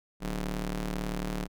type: ring-modulated tone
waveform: sawtooth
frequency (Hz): 110.3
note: A2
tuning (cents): +5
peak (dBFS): -24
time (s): 0.2-1.48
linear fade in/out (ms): 50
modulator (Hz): 74.2
effects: none